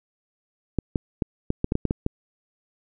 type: clicks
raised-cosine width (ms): 3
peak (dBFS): -9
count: 10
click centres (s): 0.787 / 0.958 / 1.222 / 1.504 / 1.644 / 1.721 / 1.754 / 1.853 / 1.909 / 2.064
effects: none